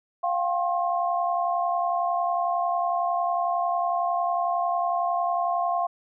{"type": "tone cluster", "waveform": "sine", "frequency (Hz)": [698, 769, 1069], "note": ["F5", "G5", "C6"], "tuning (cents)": [-1, -33, 37], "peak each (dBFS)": [-24, -31, -28], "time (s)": [0.23, 5.87], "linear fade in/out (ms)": 10, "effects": []}